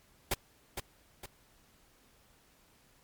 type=noise with echo; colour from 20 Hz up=pink; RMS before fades=-30 dBFS; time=0.31-0.34 s; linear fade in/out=5 ms; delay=460 ms; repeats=2; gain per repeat=-7 dB; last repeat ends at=1.26 s; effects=pink hiss -65 dBFS RMS until 3.03 s + MP3 96 kbps